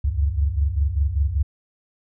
sine tone cluster, 68.7 / 73.8 / 94.2 Hz, C#2 / D2 / F#2, -15 / +9 / +32 cents, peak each -21 / -22 / -27 dBFS, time 0.04-1.43 s, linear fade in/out 10 ms, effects none

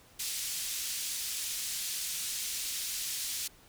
white band-pass noise, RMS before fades -36 dBFS, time 0.19-3.48 s, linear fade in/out 10 ms, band 3100 to 10000 Hz, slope 12 dB/octave, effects pink hiss -59 dBFS RMS until 3.68 s

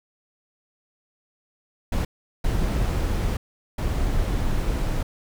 brown noise bursts at uneven times, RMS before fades -23 dBFS, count 3, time 1.92-2.05 / 2.44-3.37 / 3.78-5.03 s, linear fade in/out 5 ms, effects none

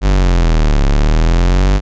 45% pulse linear two-way sweep, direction down then up, 50 to 34.31 to 50 Hz, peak -8 dBFS, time 0.01-1.81 s, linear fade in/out 50 ms, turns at 0.85 s, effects resampled to 16000 Hz

